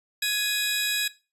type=tone cluster; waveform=sawtooth; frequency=1676 / 2486 / 3849 Hz; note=G#6 / D#7 / B7; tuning=+15 / -2 / -45 cents; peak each=-25 / -26 / -24 dBFS; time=0.22-1.08 s; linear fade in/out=5 ms; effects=noise-tail reverb RT60 0.3 s tail -19 dB re dry + resampled to 32000 Hz